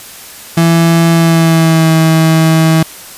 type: tone with pitch glide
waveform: 35% pulse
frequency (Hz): 166.6 to 160.92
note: E3 to E3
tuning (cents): +19 to -41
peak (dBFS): -4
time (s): 0.57-2.83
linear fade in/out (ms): 5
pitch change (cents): -60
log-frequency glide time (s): 1.12-1.91
effects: white hiss -31 dBFS RMS until 3.17 s + resampled to 32000 Hz